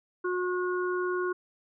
harmonic tone, 362 Hz, F#4, 38 cents flat, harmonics 1 / 3 / 4, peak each -28 / -35 / -35 dBFS, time 0.24-1.33 s, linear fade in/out 10 ms, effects none

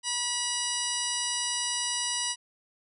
harmonic tone, 970 Hz, B5, 31 cents flat, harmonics 1 / 2 / 3 / 4 / 5 / 6 / 8 / 9 / 10, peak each -39 / -39 / -34 / -38 / -36 / -35 / -36 / -38 / -39 dBFS, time 0.03-2.36 s, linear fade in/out 50 ms, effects none

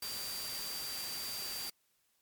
sine tone in noise, 4699 Hz, D8, in tune, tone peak -41 dBFS, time 0.02-1.7 s, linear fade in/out 5 ms, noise white, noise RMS -42 dBFS, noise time 0.02-1.7 s, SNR -2 dB, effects white hiss -75 dBFS RMS until 2.21 s + MP3 96 kbps

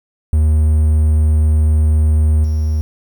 triangle tone with level steps, 77 Hz, D#2, 17 cents flat, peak -7 / -11 dBFS, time 0.33-2.81 s, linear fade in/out 0 ms, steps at 2.44 s, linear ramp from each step 5 ms, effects 7-bit

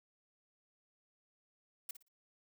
blue noise with echo, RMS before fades -41 dBFS, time 1.89-1.91 s, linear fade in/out 5 ms, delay 58 ms, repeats 3, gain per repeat -12 dB, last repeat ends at 2.084 s, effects none

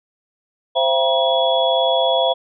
sine tone cluster, 524 / 673 / 775 / 955 / 3369 Hz, C5 / E5 / G5 / A#5 / G#7, +2 / +36 / -20 / +42 / +24 cents, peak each -19 / -18 / -26 / -23 / -21 dBFS, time 0.75-2.34 s, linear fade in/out 20 ms, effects none

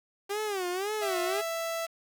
sawtooth tone with vibrato, 390.8 Hz, G4, 5 cents flat, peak -26 dBFS, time 0.29-1.42 s, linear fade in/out 20 ms, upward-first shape sine, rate 1.9 Hz, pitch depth 170 cents each way
sawtooth tone, 662 Hz, E5, 7 cents sharp, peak -27 dBFS, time 1.01-1.87 s, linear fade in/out 20 ms
effects 8-bit

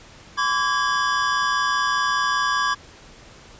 square tone cluster, 1020 / 1145 / 1641 Hz, C6 / D6 / G#6, -44 / -44 / -21 cents, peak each -27 / -23 / -24 dBFS, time 0.37-2.75 s, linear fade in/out 20 ms, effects pink hiss -46 dBFS RMS until 3.59 s + resampled to 16000 Hz

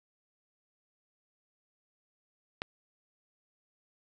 click, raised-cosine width 0.3 ms, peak -17 dBFS, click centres 2.619 s, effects none

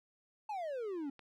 triangle exponential sweep, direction down, 883 to 268.2 Hz, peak -35 dBFS, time 0.49-1.1 s, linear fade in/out 5 ms
click, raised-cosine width 0.3 ms, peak -38 dBFS, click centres 1.193 s
effects none

